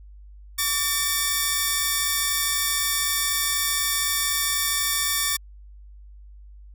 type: tone pair together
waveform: 5% pulse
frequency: 1145.9 / 1796 Hz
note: D6 / A6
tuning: -43 / +35 cents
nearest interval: minor sixth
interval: 778 cents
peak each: -13 dBFS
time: 0.58-5.37 s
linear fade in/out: 10 ms
effects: added 50 Hz sine -42 dBFS peak until 6.74 s